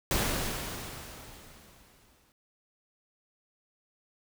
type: noise with exponential decay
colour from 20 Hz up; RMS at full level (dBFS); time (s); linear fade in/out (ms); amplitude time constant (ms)
pink; -27; 0.11-2.32; 1; 480
effects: none